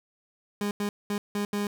30% pulse tone bursts at uneven times, 204.8 Hz, G#3, 24 cents flat, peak -24 dBFS, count 5, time 0.61-0.71 / 0.8-0.89 / 1.1-1.18 / 1.35-1.45 / 1.53-1.67 s, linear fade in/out 2 ms, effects none

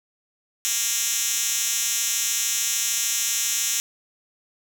5% pulse tone with high-pass filter, 233.1 Hz, A#3, in tune, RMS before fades -24 dBFS, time 0.65-3.8 s, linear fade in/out 0 ms, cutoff 5300 Hz, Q 1.6, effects none

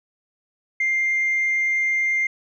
sine tone, 2103 Hz, C7, 8 cents sharp, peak -17 dBFS, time 0.8-2.27 s, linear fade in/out 5 ms, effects tanh soft clip ceiling -15 dBFS

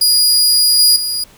sawtooth tone with level steps, 4885 Hz, D#8, 33 cents flat, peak -6 / -4 / -14 dBFS, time 0.01-1.24 s, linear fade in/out 5 ms, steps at 0.79 / 0.96 s, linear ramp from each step 2 ms, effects pink hiss -45 dBFS RMS until 1.37 s

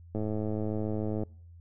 click train, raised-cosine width 2 ms, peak -20 dBFS, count 117, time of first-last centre 0.15-1.234 s, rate 107 Hz, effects noise-tail reverb RT60 0.6 s tail -26 dB re dry + added 85 Hz sine -48 dBFS peak until 1.6 s

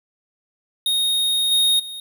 square tone with level steps, 3722 Hz, A#7, 3 cents flat, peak -18 / -15 / -31 dBFS, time 0.86-2 s, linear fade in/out 2 ms, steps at 1.51 / 1.79 s, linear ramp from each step 10 ms, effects none

